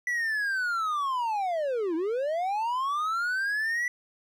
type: linear two-way sweep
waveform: triangle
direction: down then up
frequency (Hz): 1975.5 to 311.1 to 1975.5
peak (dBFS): -24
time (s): 0.07-3.88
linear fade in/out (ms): 2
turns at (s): 1.95
effects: none